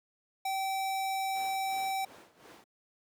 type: tone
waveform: square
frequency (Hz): 772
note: G5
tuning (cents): -27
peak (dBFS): -31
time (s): 0.45-2.05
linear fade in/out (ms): 5
type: noise with tremolo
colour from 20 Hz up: brown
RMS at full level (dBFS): -40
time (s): 1.35-2.64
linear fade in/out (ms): 2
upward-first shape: sine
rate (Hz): 2.8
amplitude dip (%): 80
effects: high-pass 400 Hz 12 dB/octave